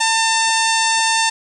harmonic tone, 898 Hz, A5, 35 cents sharp, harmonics 1 / 2 / 3 / 4 / 5 / 6 / 7 / 8 / 9 / 10, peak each -18 / -21 / -23 / -24 / -25 / -26 / -26 / -27 / -28 / -28 dBFS, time 0-1.3 s, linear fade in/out 10 ms, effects 8-bit

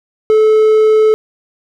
triangle tone, 433.8 Hz, A4, 25 cents flat, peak -4 dBFS, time 0.3-1.14 s, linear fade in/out 0 ms, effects none

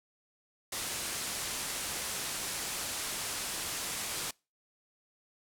white low-pass noise, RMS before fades -37 dBFS, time 0.72-4.31 s, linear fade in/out 5 ms, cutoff 11000 Hz, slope 24 dB/octave, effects noise-tail reverb RT60 0.3 s tail -26 dB re dry

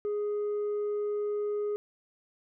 sine tone with tanh clipping, 415.3 Hz, G#4, in tune, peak -29 dBFS, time 0.05-1.76 s, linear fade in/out 0 ms, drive 2 dB, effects none

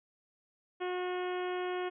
harmonic tone, 362.4 Hz, F#4, 36 cents flat, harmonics 1 / 2 / 3 / 4 / 5 / 6 / 7 / 8 / 9, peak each -34 / -40 / -44 / -46 / -48 / -50 / -51 / -52 / -53 dBFS, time 0.8-1.9 s, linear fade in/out 20 ms, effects none

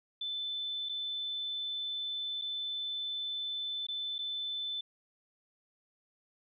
sine tone with dropouts, 3520 Hz, A7, in tune, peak -34 dBFS, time 0.21-4.81 s, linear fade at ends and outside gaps 5 ms, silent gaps 0.889-0.893 / 2.415-2.419 / 3.868-3.885 / 4.183-4.189 s, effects none

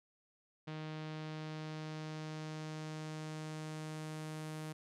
sawtooth tone with low-pass filter sweep, 155.56 Hz, D#3, in tune, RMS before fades -44 dBFS, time 0.67-4.73 s, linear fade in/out 10 ms, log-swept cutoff 3700 to 11000 Hz, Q 1.2, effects none

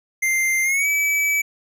square tone with pitch glide, 2093 to 2296 Hz, C7 to D7, 0 to -40 cents, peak -18 dBFS, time 0.22-1.42 s, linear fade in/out 10 ms, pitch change +160 cents, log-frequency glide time 0.63-0.88 s, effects none

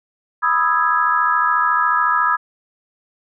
sine chord, E major seventh, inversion second, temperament equal, 987.8 / 1244.5 / 1318.5 / 1661.2 Hz, B5 / D#6 / E6 / G#6, 0 / 0 / 0 / 0 cents, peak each -20 / -18 / -20 / -20 dBFS, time 0.42-2.37 s, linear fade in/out 20 ms, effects none

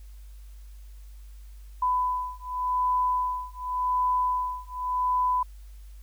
sine beating tone pair, 1000 / 1000.88 Hz, B5 / B5, +21 / +23 cents, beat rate 0.88 Hz, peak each -27 dBFS, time 1.82-5.43 s, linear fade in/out 5 ms, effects added 50 Hz sine -42 dBFS peak until 6.02 s + white hiss -62 dBFS RMS until 6.02 s

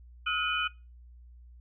sine tone cluster, 1284 / 1438 / 2471 / 3008 Hz, E6 / F#6 / D#7 / F#7, -46 / -50 / -13 / +28 cents, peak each -34 / -32 / -31 / -33 dBFS, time 0.26-0.68 s, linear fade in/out 10 ms, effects noise-tail reverb RT60 0.3 s tail -23 dB re dry + added 60 Hz sine -49 dBFS peak until 1.6 s

